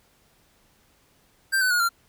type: tone with pitch steps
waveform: square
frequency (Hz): 1574 / 1506.4 / 1441.7 / 1379.8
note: G6 / F#6 / F#6 / F6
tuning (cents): +7 / +31 / -45 / -21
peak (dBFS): -20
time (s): 1.52-1.892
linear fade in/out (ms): 20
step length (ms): 93
effects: pink hiss -62 dBFS RMS until 2.08 s